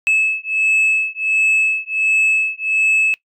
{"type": "beating tone pair", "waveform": "sine", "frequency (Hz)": [2600, 2601.4], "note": ["E7", "E7"], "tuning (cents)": [-24, -24], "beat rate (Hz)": 1.4, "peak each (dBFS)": -15, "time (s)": [0.07, 3.14], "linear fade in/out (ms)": 0, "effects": ["noise-tail reverb RT60 0.1 s tail -21 dB re dry", "tanh soft clip ceiling -10 dBFS"]}